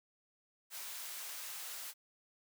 white high-pass noise, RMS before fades -45 dBFS, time 0.7-1.94 s, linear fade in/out 50 ms, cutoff 720 Hz, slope 12 dB/octave, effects none

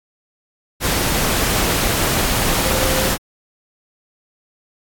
sine tone in noise, 523.3 Hz, C5, in tune, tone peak -22 dBFS, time 2.61-3.12 s, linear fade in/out 50 ms, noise pink, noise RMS -18 dBFS, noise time 0.8-3.18 s, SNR -7 dB, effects AAC 64 kbps

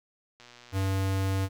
click train, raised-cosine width 0.2 ms, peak -33 dBFS, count 59, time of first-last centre 0.4-0.879 s, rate 121 Hz
square tone, 96.3 Hz, G2, 30 cents flat, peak -26 dBFS, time 0.72-1.49 s, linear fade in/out 50 ms
effects none

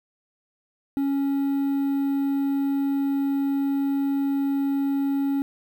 triangle tone with quantisation, 277.2 Hz, C#4, in tune, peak -19 dBFS, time 0.97-5.42 s, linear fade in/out 0 ms, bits 8, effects none

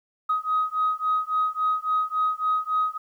sine beating tone pair, 1257 / 1260.6 Hz, D#6 / D#6, +17 / +22 cents, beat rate 3.6 Hz, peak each -24 dBFS, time 0.29-2.98 s, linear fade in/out 10 ms, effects tanh soft clip ceiling -15 dBFS + 10-bit

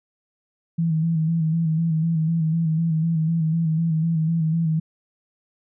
sine tone with vibrato, 162.3 Hz, E3, 27 cents flat, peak -18 dBFS, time 0.78-4.8 s, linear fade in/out 10 ms, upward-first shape square, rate 4 Hz, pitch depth 41 cents each way, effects none

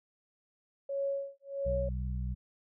sine tone with tremolo, 554.4 Hz, C#5, in tune, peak -29 dBFS, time 0.89-1.89 s, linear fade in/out 5 ms, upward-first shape sine, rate 1.5 Hz, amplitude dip 100%
harmonic tone, 62.5 Hz, B1, 21 cents sharp, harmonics 1 / 2 / 3, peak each -33 / -39 / -43 dBFS, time 1.65-2.35 s, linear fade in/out 20 ms
effects none

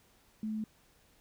sine tone, 216.7 Hz, A3, 26 cents flat, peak -33 dBFS, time 0.43-0.64 s, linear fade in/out 2 ms, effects pink hiss -66 dBFS RMS until 1.2 s

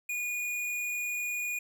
sine tone with hard clipping, 2448 Hz, D#7, 29 cents flat, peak -32 dBFS, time 0.09-1.59 s, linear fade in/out 5 ms, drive 17 dB, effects none

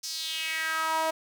sawtooth tone with high-pass filter sweep, 320.2 Hz, D#4, 50 cents sharp, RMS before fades -30 dBFS, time 0.03-1.11 s, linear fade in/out 10 ms, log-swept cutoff 5600 to 710 Hz, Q 3.6, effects none

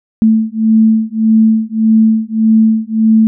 sine beating tone pair, 220 / 221.7 Hz, A3 / A3, 0 / +13 cents, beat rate 1.7 Hz, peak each -10 dBFS, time 0.22-3.27 s, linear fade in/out 0 ms, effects none

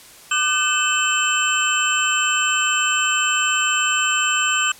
sine tone cluster, 1194 / 1522 / 2618 / 3057 / 7510 Hz, D6 / F#6 / E7 / G7 / A#8, +28 / +48 / -13 / -44 / +12 cents, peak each -23 dBFS, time 0.31-4.72 s, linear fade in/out 5 ms, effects white hiss -44 dBFS RMS until 4.79 s + low-pass 12000 Hz 12 dB/octave

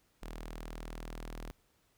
sawtooth tone with notch filter, 40.2 Hz, E1, 43 cents flat, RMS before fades -44 dBFS, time 0.22-1.51 s, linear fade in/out 0 ms, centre 89 Hz, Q 0.64, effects pink hiss -72 dBFS RMS until 1.97 s

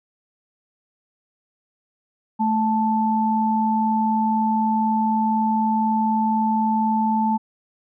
sine tone pair together, 219.5 / 878 Hz, A3 / A5, -4 / -4 cents, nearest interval 2 octaves, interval 2400 cents, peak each -20 dBFS, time 2.39-7.38 s, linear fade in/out 20 ms, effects none

